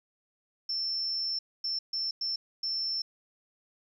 sine tone bursts at uneven times, 5360 Hz, E8, 28 cents sharp, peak -29 dBFS, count 5, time 0.69-1.39 / 1.64-1.79 / 1.93-2.11 / 2.21-2.36 / 2.63-3.02 s, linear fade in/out 5 ms, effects 11-bit

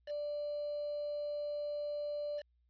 sine tone with quantisation, 588 Hz, D5, 2 cents sharp, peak -36 dBFS, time 0.06-2.43 s, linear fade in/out 50 ms, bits 8, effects added 60 Hz sine -70 dBFS peak until 2.69 s + resampled to 11025 Hz

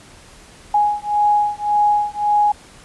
sine beating tone pair, 830.6 / 832.4 Hz, G#5 / G#5, 0 / +4 cents, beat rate 1.8 Hz, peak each -17 dBFS, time 0.74-2.52 s, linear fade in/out 5 ms, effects pink hiss -44 dBFS RMS until 2.84 s + resampled to 24000 Hz

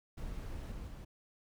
brown noise with level steps, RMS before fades -42 / -44 / -46 dBFS, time 0.17-1.05 s, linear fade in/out 10 ms, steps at 0.71 / 0.87 s, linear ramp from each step 10 ms, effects none

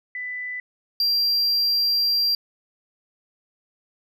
sine / triangle tone pair in turn, 1993 / 4740 Hz, B6 / D8, +15 / +15 cents, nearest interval octave + minor third, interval 1500 cents, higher second, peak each -28 / -17 dBFS, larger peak second, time 0.15-0.6 / 1-2.35 s, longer second, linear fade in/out 2 ms, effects none

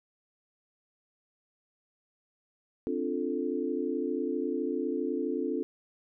sine chord, D minor seventh, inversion third, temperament equal, 261.6 / 293.7 / 349.2 / 440 Hz, C4 / D4 / F4 / A4, 0 / 0 / 0 / 0 cents, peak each -34 dBFS, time 2.87-5.63 s, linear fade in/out 0 ms, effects none

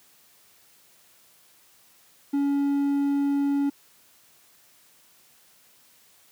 triangle tone, 281.9 Hz, C#4, 29 cents sharp, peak -19 dBFS, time 2.33-3.7 s, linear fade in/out 10 ms, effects white hiss -58 dBFS RMS until 6.31 s + high-pass 80 Hz 12 dB/octave

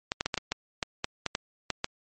clicks, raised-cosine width 0.2 ms, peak -10 dBFS, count 12, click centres 0.119 / 0.209 / 0.26 / 0.342 / 0.377 / 0.52 / 0.828 / 1.044 / 1.263 / 1.351 / 1.703 / 1.844 s, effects MP3 32 kbps

